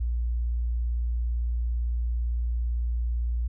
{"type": "tone", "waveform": "sine", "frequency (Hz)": 58.9, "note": "A#1", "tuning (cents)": 19, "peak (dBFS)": -24, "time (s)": [0, 3.48], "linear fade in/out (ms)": 10, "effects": []}